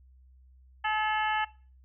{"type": "harmonic tone with a mistuned harmonic", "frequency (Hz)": 429.9, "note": "A4", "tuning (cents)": -40, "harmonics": [2, 3, 4, 5, 6, 7], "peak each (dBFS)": [-29, -35, -31, -38, -39, -39], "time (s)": [0.84, 1.45], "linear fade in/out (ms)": 10, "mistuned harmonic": 6, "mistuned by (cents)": 66, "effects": ["noise-tail reverb RT60 0.4 s tail -21 dB re dry", "added 64 Hz sine -54 dBFS peak until 1.84 s"]}